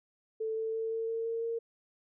sine tone with pitch steps, 441.7 / 444.8 / 447.9 / 451 / 454.1 / 457.3 / 460.5 Hz, A4 / A4 / A4 / A4 / A#4 / A#4 / A#4, +7 / +19 / +31 / +43 / -45 / -33 / -21 cents, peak -31 dBFS, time 0.4-1.59 s, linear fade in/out 10 ms, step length 170 ms, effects none

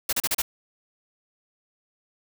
white noise bursts, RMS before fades -24 dBFS, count 5, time 0.09-0.42 s, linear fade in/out 5 ms, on 38 ms, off 35 ms, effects none

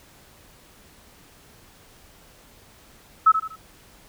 sine tone with echo, 1298 Hz, E6, 27 cents flat, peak -10 dBFS, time 3.26-3.32 s, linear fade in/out 10 ms, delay 80 ms, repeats 3, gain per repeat -9 dB, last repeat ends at 3.56 s, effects pink hiss -52 dBFS RMS until 4.08 s

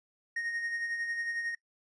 triangle tone with tremolo, 1861 Hz, A#6, 3 cents flat, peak -29 dBFS, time 0.36-1.55 s, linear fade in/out 5 ms, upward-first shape sine, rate 11 Hz, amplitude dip 45%, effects noise-tail reverb RT60 0.1 s tail -22 dB re dry + resampled to 22050 Hz

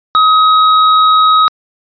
square tone, 1267 Hz, D#6, 31 cents sharp, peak -6 dBFS, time 0.15-1.48 s, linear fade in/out 0 ms, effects resampled to 11025 Hz

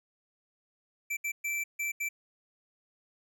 square tone bursts at uneven times, 2334 Hz, D7, 11 cents flat, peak -31 dBFS, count 5, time 1.1-1.17 / 1.24-1.32 / 1.44-1.64 / 1.79-1.92 / 2-2.09 s, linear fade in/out 10 ms, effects none

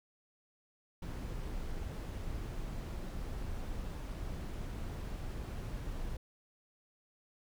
brown noise, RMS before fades -40 dBFS, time 1.02-6.17 s, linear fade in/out 5 ms, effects none

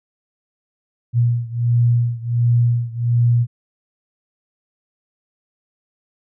sine beating tone pair, 118.7 / 120.1 Hz, A#2 / B2, +32 / -48 cents, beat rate 1.4 Hz, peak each -16 / -18 dBFS, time 1.13-3.47 s, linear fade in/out 50 ms, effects none

